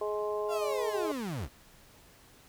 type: harmonic tone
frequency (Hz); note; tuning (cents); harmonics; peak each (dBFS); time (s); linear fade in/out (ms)
210; G#3; +19; 2 / 3 / 4 / 5; -32 / -36 / -43 / -39; 0.01-1.12; 5
type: linear sweep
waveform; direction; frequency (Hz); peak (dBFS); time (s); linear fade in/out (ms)
35% pulse; down; 706 to 48.02; -32; 0.48-1.49; 50
effects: pink hiss -58 dBFS RMS until 2.48 s